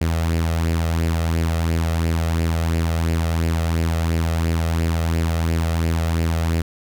sawtooth tone with flanger, 82.41 Hz, E2, in tune, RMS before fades -20 dBFS, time 0.01-6.62 s, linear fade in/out 5 ms, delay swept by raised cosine 0.4 to 1.6 ms, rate 2.9 Hz, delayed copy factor +0.5, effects none

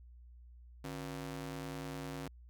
sawtooth ring-modulated tone, 210.7 Hz, G#3, 25 cents sharp, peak -34 dBFS, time 0.84-2.28 s, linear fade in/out 5 ms, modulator 60.5 Hz, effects added 60 Hz sine -53 dBFS peak until 2.49 s

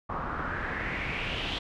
pink noise with low-pass filter sweep, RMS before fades -33 dBFS, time 0.09-1.59 s, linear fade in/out 10 ms, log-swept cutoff 1100 to 3400 Hz, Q 4.3, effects none

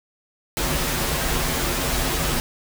pink noise with comb filter, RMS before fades -23 dBFS, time 0.57-2.4 s, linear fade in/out 0 ms, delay 9.8 ms, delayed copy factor -0.7, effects none

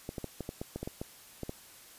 clicks, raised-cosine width 2 ms, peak -23 dBFS, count 12, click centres 0.091 / 0.182 / 0.243 / 0.407 / 0.491 / 0.615 / 0.76 / 0.83 / 0.875 / 1.015 / 1.433 / 1.494 s, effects white hiss -54 dBFS RMS until 1.98 s + resampled to 32000 Hz

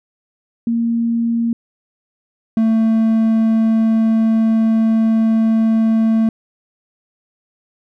sine / triangle tone pair in turn, 232 / 223.2 Hz, A#3 / A3, -8 / +25 cents, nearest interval minor second, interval 67 cents, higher first, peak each -14 / -9 dBFS, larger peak second, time 0.67-1.53 / 2.57-6.29 s, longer second, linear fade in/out 2 ms, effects none

